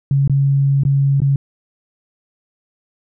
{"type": "tone with dropouts", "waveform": "sine", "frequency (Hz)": 138.59, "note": "C#3", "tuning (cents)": 0, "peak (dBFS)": -11, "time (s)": [0.11, 1.36], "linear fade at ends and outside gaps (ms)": 2, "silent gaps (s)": [[0.277, 0.296], [0.835, 0.851], [1.203, 1.218]], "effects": []}